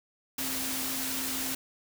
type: tone in noise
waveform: sine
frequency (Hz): 263.6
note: C4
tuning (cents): +13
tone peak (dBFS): -39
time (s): 0.38-1.55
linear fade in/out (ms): 5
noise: white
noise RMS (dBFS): -33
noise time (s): 0.38-1.55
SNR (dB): -9
effects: none